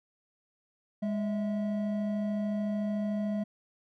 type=tone pair together; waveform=triangle; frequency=205.8 / 651 Hz; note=G#3 / E5; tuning=-16 / -22 cents; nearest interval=octave + minor sixth; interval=1994 cents; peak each=-27 / -36 dBFS; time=1.02-3.44 s; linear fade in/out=10 ms; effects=none